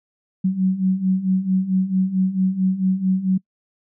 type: beating tone pair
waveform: sine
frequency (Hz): 185 / 189.5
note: F#3 / F#3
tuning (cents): 0 / +42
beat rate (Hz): 4.5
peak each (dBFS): -22 / -18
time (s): 0.44-3.38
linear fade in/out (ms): 10
effects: noise-tail reverb RT60 0.1 s tail -25 dB re dry